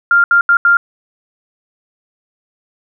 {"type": "tone bursts at uneven times", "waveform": "sine", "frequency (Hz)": 1396.9, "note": "F6", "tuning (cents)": 0, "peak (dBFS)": -6, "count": 4, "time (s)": [[0.11, 0.24], [0.31, 0.41], [0.49, 0.57], [0.65, 0.77]], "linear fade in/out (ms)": 2, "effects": []}